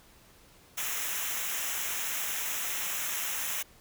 white noise with comb filter, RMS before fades -33 dBFS, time 0.77-3.63 s, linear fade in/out 10 ms, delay 0.22 ms, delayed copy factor -0.75, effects pink hiss -58 dBFS RMS until 3.8 s

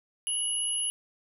sine tone pair together, 2926 / 10518 Hz, F#7 / E9, -20 / -5 cents, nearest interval octave + minor seventh, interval 2215 cents, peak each -33 / -28 dBFS, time 0.27-0.9 s, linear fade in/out 0 ms, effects none

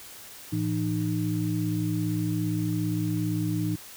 sine tone cluster, 110.9 / 168.4 / 305.8 Hz, A2 / E3 / D#4, +14 / +37 / -30 cents, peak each -29 dBFS, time 0.52-3.76 s, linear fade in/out 10 ms, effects white hiss -45 dBFS RMS until 3.96 s

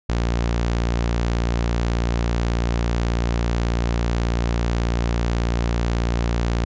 sawtooth tone, 58.27 Hz, A#1, in tune, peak -15 dBFS, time 0.09-6.65 s, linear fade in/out 5 ms, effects resampled to 16000 Hz

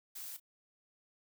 blue noise with echo, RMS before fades -45 dBFS, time 0.15-0.37 s, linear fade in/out 10 ms, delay 31 ms, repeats 1, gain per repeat -15 dB, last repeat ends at 0.401 s, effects none

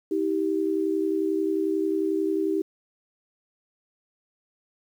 sine tone pair together, 319.2 / 390.4 Hz, D#4 / G4, +44 / -7 cents, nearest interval minor third, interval 349 cents, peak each -25 dBFS, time 0.11-2.62 s, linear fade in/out 5 ms, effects 9-bit

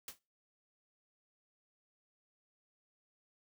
white noise with exponential decay, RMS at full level -41 dBFS, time 0.08-0.19 s, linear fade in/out 1 ms, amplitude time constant 23 ms, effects noise-tail reverb RT60 0.3 s tail -23 dB re dry

